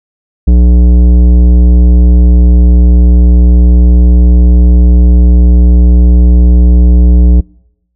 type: tone with tanh clipping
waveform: sine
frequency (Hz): 60.2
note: B1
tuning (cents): -44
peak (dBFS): -3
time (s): 0.47-7.41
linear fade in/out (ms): 10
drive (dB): 13
effects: noise-tail reverb RT60 0.9 s tail -26 dB re dry